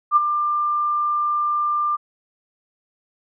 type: tone with ADSR envelope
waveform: sine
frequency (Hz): 1192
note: D6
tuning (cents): +25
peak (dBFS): -9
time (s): 0.11-1.97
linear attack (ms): 53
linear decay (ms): 23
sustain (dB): -9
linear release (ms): 22
effects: none